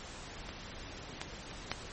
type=clicks; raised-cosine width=0.2 ms; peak=-24 / -18 / -28 / -14 dBFS; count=4; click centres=0.491 / 1.215 / 1.513 / 1.716 s; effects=pink hiss -46 dBFS RMS until 1.92 s + MP3 32 kbps